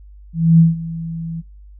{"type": "tone with ADSR envelope", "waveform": "sine", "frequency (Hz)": 164.6, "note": "E3", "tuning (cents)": -2, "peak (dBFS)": -5, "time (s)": [0.33, 1.42], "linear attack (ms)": 260, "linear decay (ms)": 160, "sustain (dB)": -18, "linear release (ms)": 26, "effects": ["noise-tail reverb RT60 0.4 s tail -26 dB re dry", "added 50 Hz sine -38 dBFS peak until 1.79 s"]}